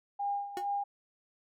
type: tone with tremolo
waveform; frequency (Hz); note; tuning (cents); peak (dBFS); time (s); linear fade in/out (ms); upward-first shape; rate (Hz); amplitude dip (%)
sine; 807; G#5; -50; -29; 0.19-0.84; 10; sine; 2.3; 75
type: tone with exponential decay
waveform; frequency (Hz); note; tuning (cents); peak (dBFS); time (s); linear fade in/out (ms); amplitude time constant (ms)
30% pulse; 364.6; F#4; -25; -30; 0.57-0.67; 1; 21
effects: none